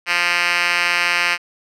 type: tone with band-pass filter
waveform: 5% pulse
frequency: 174.61 Hz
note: F3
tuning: in tune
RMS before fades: -18 dBFS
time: 0.06-1.38 s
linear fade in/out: 50 ms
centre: 2800 Hz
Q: 2.1
effects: none